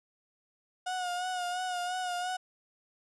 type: tone with vibrato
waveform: 35% pulse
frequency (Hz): 724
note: F#5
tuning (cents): -38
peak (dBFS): -30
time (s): 0.86-2.37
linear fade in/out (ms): 10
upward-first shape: sine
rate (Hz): 2.9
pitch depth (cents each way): 40
effects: resampled to 24000 Hz